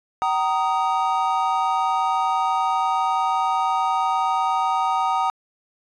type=chord; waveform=triangle; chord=Eb major; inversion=first; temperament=equal with one note detuned; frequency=763.9 / 932.3 / 1244.5 Hz; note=G5 / Bb5 / Eb6; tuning=-45 / 0 / 0 cents; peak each=-21 / -21 / -22 dBFS; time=0.22-5.3 s; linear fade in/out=0 ms; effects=resampled to 22050 Hz